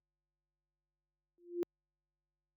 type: tone with exponential growth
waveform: sine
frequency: 348.6 Hz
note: F4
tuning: 3 cents flat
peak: -28 dBFS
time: 1.38-1.63 s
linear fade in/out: 0 ms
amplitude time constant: 54 ms
effects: added 50 Hz sine -70 dBFS peak until 2.56 s + high-pass 200 Hz 12 dB/octave